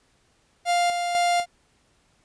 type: tone with tremolo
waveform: 45% pulse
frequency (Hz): 700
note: F5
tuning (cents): +4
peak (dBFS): -19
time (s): 0.65-1.46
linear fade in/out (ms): 50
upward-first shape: square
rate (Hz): 2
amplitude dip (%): 45
effects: pink hiss -64 dBFS RMS until 2.24 s + resampled to 22050 Hz